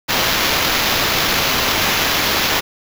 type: noise with sample-and-hold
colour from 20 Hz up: blue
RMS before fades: -17 dBFS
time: 0.08-2.61 s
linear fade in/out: 20 ms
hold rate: 8820 Hz
effects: none